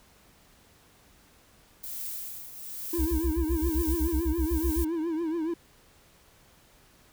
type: noise with tremolo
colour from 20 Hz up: violet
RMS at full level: -35 dBFS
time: 1.83-4.85 s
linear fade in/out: 10 ms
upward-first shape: triangle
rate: 1.1 Hz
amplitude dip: 70%
type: tone with vibrato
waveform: triangle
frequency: 326.3 Hz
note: E4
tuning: 18 cents flat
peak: -25 dBFS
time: 2.93-5.54 s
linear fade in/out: 5 ms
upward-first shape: triangle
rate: 7.1 Hz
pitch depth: 120 cents each way
type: tone bursts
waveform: sine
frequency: 64.4 Hz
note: C2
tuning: 27 cents flat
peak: -24 dBFS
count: 15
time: 2.98-4.845 s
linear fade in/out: 20 ms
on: 87 ms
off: 40 ms
effects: pink hiss -59 dBFS RMS until 7.12 s